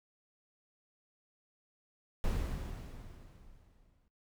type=noise with exponential decay; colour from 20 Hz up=brown; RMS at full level=-31 dBFS; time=2.24-4.08 s; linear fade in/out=0 ms; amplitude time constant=400 ms; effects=noise-tail reverb RT60 0.1 s tail -21 dB re dry